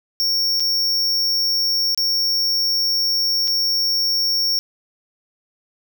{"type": "tone with dropouts", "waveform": "square", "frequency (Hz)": 5500, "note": "F8", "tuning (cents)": -27, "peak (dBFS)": -17, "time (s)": [0.2, 4.59], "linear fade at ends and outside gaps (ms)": 0, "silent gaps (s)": [[0.598, 0.604], [1.947, 1.976], [3.475, 3.479]], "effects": []}